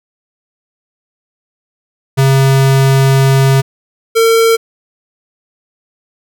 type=tone pair in turn; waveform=square; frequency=135 / 454.1 Hz; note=C#3 / A#4; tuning=-45 / -45 cents; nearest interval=octave + major sixth; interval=2100 cents; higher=second; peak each=-7 dBFS; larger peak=neither; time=2.17-3.62 / 4.15-4.57 s; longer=first; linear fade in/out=20 ms; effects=none